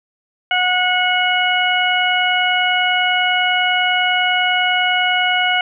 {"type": "harmonic tone", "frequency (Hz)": 730, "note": "F#5", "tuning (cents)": -24, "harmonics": [1, 2, 3, 4], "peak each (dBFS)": [-19, -19, -19, -19], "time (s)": [0.51, 5.61], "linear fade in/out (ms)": 2, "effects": []}